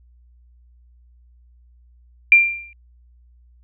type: tone with exponential decay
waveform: sine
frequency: 2377 Hz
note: D7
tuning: 20 cents sharp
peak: -4 dBFS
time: 2.32-2.73 s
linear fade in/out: 1 ms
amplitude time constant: 88 ms
effects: added 60 Hz sine -49 dBFS peak until 3.63 s